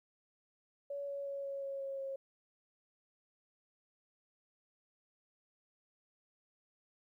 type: tone with pitch steps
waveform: sine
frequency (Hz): 565 / 561.1 / 557.2 / 553.4 / 549.6 / 545.8 / 542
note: C#5 / C#5 / C#5 / C#5 / C#5 / C#5 / C#5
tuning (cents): +33 / +21 / +9 / -3 / -15 / -27 / -39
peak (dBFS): -38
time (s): 0.9-2.16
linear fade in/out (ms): 5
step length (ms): 180
effects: 13-bit